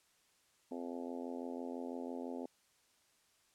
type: harmonic tone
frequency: 86 Hz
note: F2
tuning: 26 cents flat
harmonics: 3 / 4 / 5 / 6 / 7 / 8 / 9 / 10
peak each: -43 / -49 / -48 / -50 / -52 / -53 / -57 / -56 dBFS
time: 0.71-2.46 s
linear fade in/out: 5 ms
effects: white hiss -72 dBFS RMS until 3.54 s + low-pass 10000 Hz 12 dB/octave